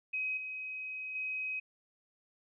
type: tone with level steps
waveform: sine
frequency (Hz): 2530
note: D#7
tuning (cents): +28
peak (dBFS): -32 / -38 / -34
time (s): 0.13-1.6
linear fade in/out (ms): 10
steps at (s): 0.37 / 1.15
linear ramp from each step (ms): 5
effects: none